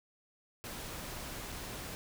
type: noise with dropouts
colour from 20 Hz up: pink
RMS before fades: -43 dBFS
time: 0.64-1.95 s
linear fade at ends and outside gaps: 0 ms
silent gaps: 1.52-1.524 s
effects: none

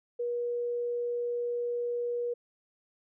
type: tone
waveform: sine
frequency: 480.3 Hz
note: B4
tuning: 48 cents flat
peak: -29 dBFS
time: 0.19-2.34 s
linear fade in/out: 10 ms
effects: none

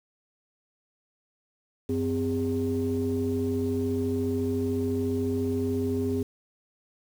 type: tone cluster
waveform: sine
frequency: 94.5 / 257.2 / 405.9 Hz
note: F#2 / C4 / G#4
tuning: +37 / -30 / -40 cents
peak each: -30 / -27 / -28 dBFS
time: 1.89-6.23 s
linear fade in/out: 5 ms
effects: tanh soft clip ceiling -18 dBFS + 8-bit

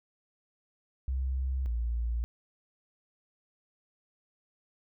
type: tone pair in turn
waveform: sine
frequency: 65.41 / 58.27 Hz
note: C2 / A#1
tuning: 0 / 0 cents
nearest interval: major second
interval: 200 cents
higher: first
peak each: -28 dBFS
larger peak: neither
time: 1.08-1.66 / 1.66-2.24 s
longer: neither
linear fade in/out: 0 ms
effects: none

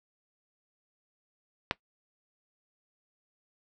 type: click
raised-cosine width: 0.3 ms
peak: -9 dBFS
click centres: 1.711 s
effects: noise-tail reverb RT60 0.1 s tail -20 dB re dry

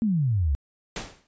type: exponential sweep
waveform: sine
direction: down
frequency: 234.4 to 64.9 Hz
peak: -20 dBFS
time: 0.02-0.55 s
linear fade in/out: 0 ms
type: noise with exponential decay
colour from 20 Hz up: pink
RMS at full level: -29 dBFS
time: 0.96-1.27 s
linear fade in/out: 2 ms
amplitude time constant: 66 ms
effects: resampled to 16000 Hz

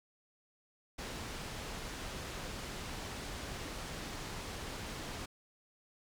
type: low-pass noise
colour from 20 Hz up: pink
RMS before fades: -43 dBFS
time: 0.98-5.26 s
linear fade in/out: 10 ms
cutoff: 7600 Hz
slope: 12 dB/octave
effects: none

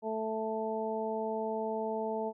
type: harmonic tone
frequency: 220 Hz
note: A3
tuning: in tune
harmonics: 1 / 2 / 3 / 4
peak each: -39 / -35 / -37 / -38 dBFS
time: 0.02-2.33 s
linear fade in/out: 50 ms
effects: none

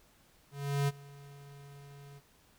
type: tone with ADSR envelope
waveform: square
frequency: 141.3 Hz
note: C#3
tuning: 34 cents sharp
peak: -27 dBFS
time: 0.51-2.21 s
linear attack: 370 ms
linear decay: 31 ms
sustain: -23 dB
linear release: 39 ms
effects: pink hiss -65 dBFS RMS until 2.58 s

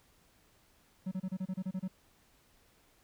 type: tone bursts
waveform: triangle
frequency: 187.1 Hz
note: F#3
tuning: 20 cents sharp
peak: -31 dBFS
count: 10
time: 1.06-1.881 s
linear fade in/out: 10 ms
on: 56 ms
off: 29 ms
effects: pink hiss -67 dBFS RMS until 3.03 s

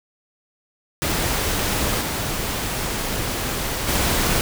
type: noise with level steps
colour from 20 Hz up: pink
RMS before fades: -22 / -25 / -20 dBFS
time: 1.02-4.41 s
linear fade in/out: 0 ms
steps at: 2 / 3.87 s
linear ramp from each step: 20 ms
effects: none

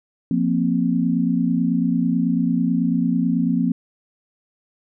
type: chord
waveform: sine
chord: F suspended fourth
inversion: none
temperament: just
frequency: 174.61 / 232.8 / 261.9 Hz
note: F3 / Bb3 / C4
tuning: 0 / -2 / +2 cents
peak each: -21 dBFS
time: 0.31-3.72 s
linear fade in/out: 2 ms
effects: none

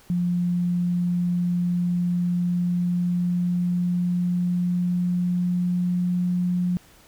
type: tone with pitch glide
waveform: sine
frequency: 176.1 to 178.46 Hz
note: F3 to F3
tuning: +15 to +38 cents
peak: -20 dBFS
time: 0.1-6.77 s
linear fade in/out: 0 ms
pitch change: +23 cents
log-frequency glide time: 2.18-6.29 s
effects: pink hiss -53 dBFS RMS until 7.07 s

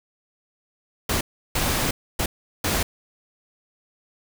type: noise bursts at uneven times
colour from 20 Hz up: pink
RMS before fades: -23 dBFS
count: 4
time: 1.09-1.21 / 1.55-1.91 / 2.19-2.26 / 2.64-2.83 s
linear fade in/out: 5 ms
effects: none

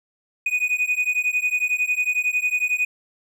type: beating tone pair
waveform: triangle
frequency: 2478 / 2489 Hz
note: D#7 / D#7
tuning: -8 / 0 cents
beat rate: 11 Hz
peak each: -21 dBFS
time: 0.46-2.85 s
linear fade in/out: 5 ms
effects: none

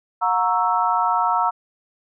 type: chord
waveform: sine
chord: F# dominant seventh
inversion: none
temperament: equal with one note detuned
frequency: 721 / 932.3 / 1108.7 / 1318.5 Hz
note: F#5 / A#5 / C#6 / E6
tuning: -45 / 0 / 0 / 0 cents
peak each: -23 / -20 / -26 / -22 dBFS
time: 0.21-1.51 s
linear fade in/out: 20 ms
effects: none

